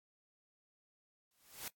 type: noise with exponential growth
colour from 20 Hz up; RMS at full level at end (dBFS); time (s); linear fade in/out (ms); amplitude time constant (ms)
white; -41; 1.31-1.68; 2; 79
effects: noise-tail reverb RT60 0.1 s tail -20 dB re dry + AAC 64 kbps

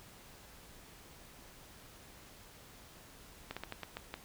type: slowing click train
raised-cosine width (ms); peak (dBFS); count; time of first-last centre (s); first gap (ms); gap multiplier
0.3; -24; 7; 3.51-4.14; 56; 1.25
effects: pink hiss -56 dBFS RMS until 4.24 s

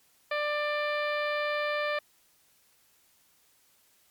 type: harmonic tone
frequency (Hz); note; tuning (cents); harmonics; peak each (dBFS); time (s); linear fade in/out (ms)
593; D5; +17; 1 / 2 / 3 / 4 / 5 / 6 / 7 / 8; -30 / -34 / -34 / -36 / -45 / -44 / -47 / -50; 0.31-1.99; 5
effects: white hiss -65 dBFS RMS until 4.1 s + MP3 96 kbps

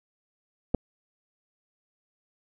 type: clicks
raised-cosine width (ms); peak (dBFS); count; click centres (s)
2; -20 / -9; 2; 0.743 / 0.747
effects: none

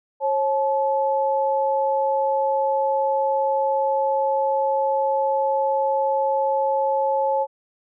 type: tone pair together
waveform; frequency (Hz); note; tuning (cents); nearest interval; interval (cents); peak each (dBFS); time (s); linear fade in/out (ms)
sine; 543 / 862.6; C#5 / A5; -36 / -35; minor sixth; 801; -21; 0.2-7.47; 50
effects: none

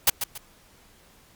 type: noise with echo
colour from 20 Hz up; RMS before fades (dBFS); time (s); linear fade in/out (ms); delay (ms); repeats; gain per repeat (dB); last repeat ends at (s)
white; -17; 0.07-0.1; 5; 140; 2; -10; 0.38
effects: pink hiss -56 dBFS RMS until 1.35 s + Opus 48 kbps

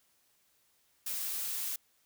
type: noise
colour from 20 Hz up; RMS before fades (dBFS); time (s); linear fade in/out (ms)
blue; -36; 1.06-1.76; 5
effects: white hiss -71 dBFS RMS until 2.05 s

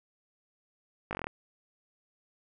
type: slowing click train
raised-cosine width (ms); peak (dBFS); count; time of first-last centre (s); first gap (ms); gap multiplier
0.5; -19; 8; 1.11-1.269; 19; 1.06
effects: none

